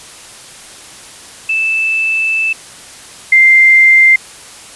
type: tone pair in turn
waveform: sine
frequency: 2637 / 2093 Hz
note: E7 / C7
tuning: 0 / 0 cents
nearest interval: major third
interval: 400 cents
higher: first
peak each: -11 / -3 dBFS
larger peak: second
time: 1.49-2.53 / 3.32-4.16 s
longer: first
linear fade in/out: 5 ms
effects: white hiss -34 dBFS RMS until 4.75 s + resampled to 24000 Hz